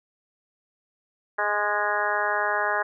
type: harmonic tone with a mistuned harmonic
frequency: 207.7 Hz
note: G#3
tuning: in tune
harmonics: 2 / 3 / 4 / 5 / 6 / 7 / 8 / 9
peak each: -34 / -30 / -29 / -30 / -32 / -30 / -28 / -34 dBFS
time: 1.38-2.83 s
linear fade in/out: 10 ms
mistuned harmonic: 6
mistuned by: -23 cents
effects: none